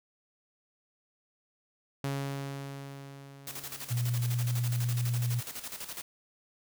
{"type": "tone with exponential decay", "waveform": "sawtooth", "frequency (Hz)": 138.59, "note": "C#3", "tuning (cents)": 0, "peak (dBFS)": -26, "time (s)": [2.04, 5.03], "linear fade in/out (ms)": 2, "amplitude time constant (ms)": 650}
{"type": "noise with tremolo", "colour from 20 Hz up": "white", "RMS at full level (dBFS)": -39, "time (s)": [3.47, 6.02], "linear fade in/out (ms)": 2, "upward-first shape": "square", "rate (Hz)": 12, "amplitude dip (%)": 65}
{"type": "tone", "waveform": "sine", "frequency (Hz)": 120.5, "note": "B2", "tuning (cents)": -42, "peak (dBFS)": -27, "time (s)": [3.9, 5.41], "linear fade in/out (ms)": 20}
{"effects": []}